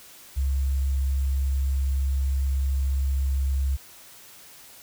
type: tone with sample-and-hold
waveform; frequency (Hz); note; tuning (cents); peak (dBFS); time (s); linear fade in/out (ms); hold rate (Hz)
sine; 67.7; C#2; -40; -21; 0.36-3.77; 20; 7350
effects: white hiss -48 dBFS RMS until 4.82 s